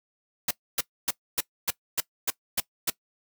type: noise bursts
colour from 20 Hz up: white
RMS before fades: -25 dBFS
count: 9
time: 0.48-2.901 s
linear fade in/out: 5 ms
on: 29 ms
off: 270 ms
effects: noise-tail reverb RT60 0.1 s tail -20 dB re dry